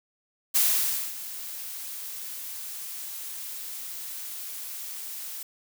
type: noise with ADSR envelope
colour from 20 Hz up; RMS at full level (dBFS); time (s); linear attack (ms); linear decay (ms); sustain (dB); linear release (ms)
blue; -21; 0.54-5.43; 20; 560; -16; 4
effects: none